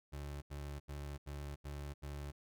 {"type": "tone bursts", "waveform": "30% pulse", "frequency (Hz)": 71.9, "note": "D2", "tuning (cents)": -36, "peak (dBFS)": -40, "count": 6, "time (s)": [0.12, 2.32], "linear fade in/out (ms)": 20, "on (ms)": 300, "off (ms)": 80, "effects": []}